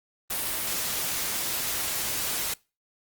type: noise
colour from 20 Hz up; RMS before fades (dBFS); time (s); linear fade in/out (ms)
white; -29; 0.3-2.54; 5
effects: noise-tail reverb RT60 0.3 s tail -24 dB re dry + Opus 32 kbps